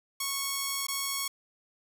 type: tone with dropouts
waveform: 5% pulse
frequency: 1104 Hz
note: C#6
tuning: 7 cents flat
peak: -18 dBFS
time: 0.2-1.28 s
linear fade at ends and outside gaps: 5 ms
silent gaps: 0.869-0.883 s
effects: none